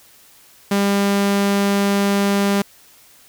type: tone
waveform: sawtooth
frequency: 200 Hz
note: G3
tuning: 35 cents sharp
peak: -11 dBFS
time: 0.71-2.62 s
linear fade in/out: 5 ms
effects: white hiss -49 dBFS RMS until 3.28 s